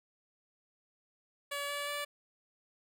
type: tone with pitch steps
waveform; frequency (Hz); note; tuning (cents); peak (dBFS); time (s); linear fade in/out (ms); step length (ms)
10% pulse; 570 / 575.3 / 580.6; C#5 / D5 / D5; +48 / -36 / -20; -27; 1.51-2.05; 10; 180
effects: none